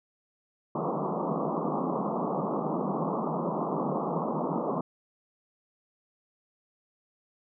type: band-pass noise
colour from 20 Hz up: pink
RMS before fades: -30 dBFS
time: 0.75-4.81 s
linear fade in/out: 5 ms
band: 150 to 1200 Hz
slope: 96 dB/octave
effects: none